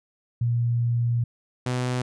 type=tone pair in turn; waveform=sine / sawtooth; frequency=118.7 / 125.36 Hz; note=A#2 / B2; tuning=+32 / +26 cents; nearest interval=minor second; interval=94 cents; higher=second; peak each=-20 / -20 dBFS; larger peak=neither; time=0.41-1.24 / 1.66-2.02 s; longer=first; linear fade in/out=5 ms; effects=resampled to 22050 Hz